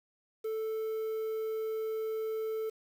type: tone with quantisation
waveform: triangle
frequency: 440 Hz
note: A4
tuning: in tune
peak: -30 dBFS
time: 0.44-2.7 s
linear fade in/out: 10 ms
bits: 9
effects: none